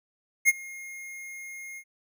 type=tone with ADSR envelope; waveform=square; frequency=2140 Hz; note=C7; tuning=38 cents sharp; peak=-15 dBFS; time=0.45-1.84 s; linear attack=37 ms; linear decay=30 ms; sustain=-24 dB; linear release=65 ms; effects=none